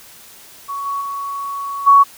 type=tone with level steps; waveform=sine; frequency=1118 Hz; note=C#6; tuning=14 cents sharp; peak=-22 / -19 / -22 / -5 dBFS; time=0.68-2.04 s; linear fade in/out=20 ms; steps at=0.85 / 1 / 1.86 s; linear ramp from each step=20 ms; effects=white hiss -42 dBFS RMS until 2.17 s